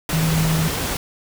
sine tone in noise, 160.1 Hz, D#3, 50 cents sharp, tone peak -17 dBFS, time 0.13-0.68 s, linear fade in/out 2 ms, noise pink, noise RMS -24 dBFS, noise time 0.09-0.97 s, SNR +4 dB, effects none

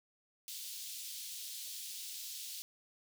pink high-pass noise, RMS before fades -45 dBFS, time 0.48-2.62 s, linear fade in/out 0 ms, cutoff 3400 Hz, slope 24 dB/octave, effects none

